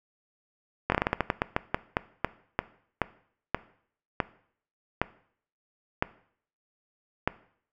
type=slowing click train; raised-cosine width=0.5 ms; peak=-8 dBFS; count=21; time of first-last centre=0.9-7.276 s; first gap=21 ms; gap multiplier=1.24; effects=noise-tail reverb RT60 0.6 s tail -18 dB re dry